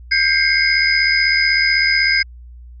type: tone cluster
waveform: sine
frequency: 1587 / 2099 / 2175 / 4991 Hz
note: G6 / C7 / C#7 / D#8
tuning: +21 / +5 / -33 / +5 cents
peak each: -18 dBFS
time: 0.11-2.23 s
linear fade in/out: 10 ms
effects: added 60 Hz sine -35 dBFS peak until 2.8 s